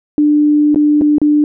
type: tone with dropouts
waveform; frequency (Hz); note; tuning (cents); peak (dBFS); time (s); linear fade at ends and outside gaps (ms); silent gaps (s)
sine; 297.2; D4; +21; -7; 0.18-1.44; 1; 0.746-0.759 / 1.012-1.018 / 1.183-1.216
effects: none